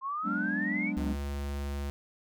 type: exponential sweep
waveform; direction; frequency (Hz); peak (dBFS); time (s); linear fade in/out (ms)
sine; up; 1050 to 2349; -31; 0.01-0.93; 50
type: chord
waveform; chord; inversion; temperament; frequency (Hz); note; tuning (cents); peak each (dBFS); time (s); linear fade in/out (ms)
triangle; G# half-diminished seventh; third; equal; 185 / 207.7 / 246.9 / 293.7; F#3 / G#3 / B3 / D4; 0 / 0 / 0 / 0; -35 / -32 / -36 / -33; 0.23-1.16; 50
type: tone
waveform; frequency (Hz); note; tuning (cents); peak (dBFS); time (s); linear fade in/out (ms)
square; 70.7; C#2; +35; -33; 0.97-1.9; 0
effects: none